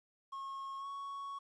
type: tone with pitch glide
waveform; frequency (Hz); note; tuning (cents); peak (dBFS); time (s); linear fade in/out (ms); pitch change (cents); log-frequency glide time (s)
triangle; 1087 to 1111.8; C#6 to C#6; -34 to +5; -39; 0.32-1.39; 10; +39; 0.78-0.87
effects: resampled to 22050 Hz + 12-bit